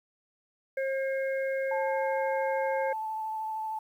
harmonic tone, 536 Hz, C5, 42 cents sharp, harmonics 1 / 3 / 4, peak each -28 / -38 / -40 dBFS, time 0.77-2.93 s, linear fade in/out 5 ms
sine tone with vibrato, 875 Hz, A5, 10 cents flat, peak -31 dBFS, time 1.71-3.79 s, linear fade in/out 5 ms, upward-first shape sine, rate 13 Hz, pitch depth 13 cents each way
effects 10-bit

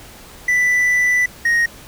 triangle tone pair in turn, 1982 / 1870.8 Hz, B6 / A#6, +6 / +6 cents, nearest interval minor second, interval 100 cents, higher first, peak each -11 dBFS, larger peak neither, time 0.48-1.26 / 1.45-1.66 s, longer first, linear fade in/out 5 ms, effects pink hiss -40 dBFS RMS until 1.87 s

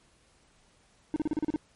triangle tone bursts, 306.8 Hz, D#4, 24 cents flat, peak -23 dBFS, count 8, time 1.14-1.56 s, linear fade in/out 0 ms, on 21 ms, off 36 ms, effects pink hiss -64 dBFS RMS until 1.75 s + MP3 48 kbps

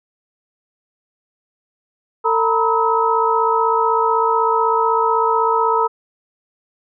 sine tone cluster, 450.4 / 921 / 977 / 1284 Hz, A4 / A#5 / B5 / E6, +40 / -21 / -19 / -46 cents, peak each -19 dBFS, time 2.24-5.88 s, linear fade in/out 20 ms, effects none

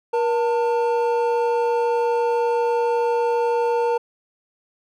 triangle tone pair together, 475.2 / 897 Hz, A#4 / A5, +33 / +33 cents, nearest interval major seventh, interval 1100 cents, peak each -17 / -21 dBFS, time 0.13-3.98 s, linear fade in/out 10 ms, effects none

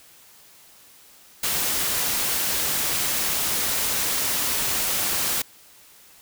white noise, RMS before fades -24 dBFS, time 1.43-5.42 s, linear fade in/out 5 ms, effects white hiss -51 dBFS RMS until 6.21 s

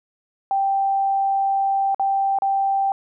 sine tone with dropouts, 784 Hz, G5, in tune, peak -17 dBFS, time 0.51-2.92 s, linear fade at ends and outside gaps 1 ms, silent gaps 1.946-1.996 / 2.387-2.421 s, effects none

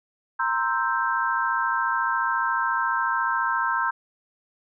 sine chord, C dominant seventh, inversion third, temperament equal, 932.3 / 1046.5 / 1318.5 / 1568 Hz, Bb5 / C6 / E6 / G6, 0 / 0 / 0 / 0 cents, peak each -27 / -27 / -28 / -26 dBFS, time 0.39-3.91 s, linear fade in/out 10 ms, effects none

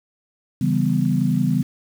sine chord, C# half-diminished seventh, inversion none, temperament equal, 138.59 / 164.81 / 196 / 246.9 Hz, C#3 / E3 / G3 / B3, 0 / 0 / 0 / 0 cents, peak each -22 dBFS, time 0.61-1.63 s, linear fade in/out 5 ms, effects 7-bit

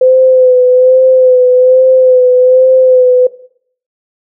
sine tone with vibrato, 510 Hz, C5, 44 cents flat, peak -3 dBFS, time 0.01-3.27 s, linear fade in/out 5 ms, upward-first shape sine, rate 1.2 Hz, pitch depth 30 cents each way, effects noise-tail reverb RT60 0.6 s tail -17 dB re dry

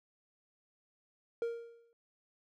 triangle tone with exponential decay, 466.2 Hz, A#4, in tune, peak -28 dBFS, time 1.42-1.93 s, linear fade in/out 1 ms, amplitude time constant 110 ms, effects none

